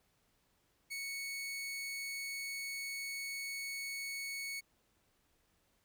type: tone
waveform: sawtooth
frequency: 2217 Hz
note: C#7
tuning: in tune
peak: -36 dBFS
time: 0.9-4.61 s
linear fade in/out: 20 ms
effects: pink hiss -75 dBFS RMS until 5.84 s